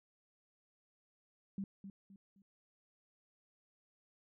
sine tone with echo, 196 Hz, G3, in tune, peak -37 dBFS, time 1.58-1.64 s, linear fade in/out 2 ms, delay 260 ms, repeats 3, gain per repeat -9 dB, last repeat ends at 2.42 s, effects none

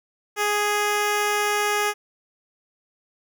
10% pulse tone, 415.3 Hz, G#4, in tune, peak -12 dBFS, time 0.36-1.94 s, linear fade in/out 50 ms, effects none

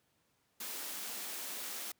white high-pass noise, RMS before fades -42 dBFS, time 0.6-1.92 s, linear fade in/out 5 ms, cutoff 180 Hz, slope 96 dB/octave, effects pink hiss -75 dBFS RMS until 1.99 s + high-pass 100 Hz 12 dB/octave

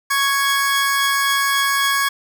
sawtooth tone pair together, 1108.7 / 1661.2 Hz, C#6 / G#6, 0 / 0 cents, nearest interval perfect fifth, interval 700 cents, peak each -15 dBFS, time 0.1-2.09 s, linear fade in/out 10 ms, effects none

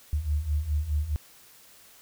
sine beating tone pair, 71.8 / 76.6 Hz, D2 / D#2, -39 / -27 cents, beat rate 4.8 Hz, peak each -30 / -26 dBFS, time 0.13-1.16 s, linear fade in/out 0 ms, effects white hiss -54 dBFS RMS until 2.01 s

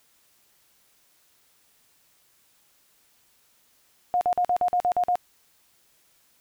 sine tone bursts, 716 Hz, F5, 43 cents sharp, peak -19 dBFS, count 9, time 4.14-5.155 s, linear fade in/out 0 ms, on 71 ms, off 47 ms, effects white hiss -63 dBFS RMS until 6.4 s

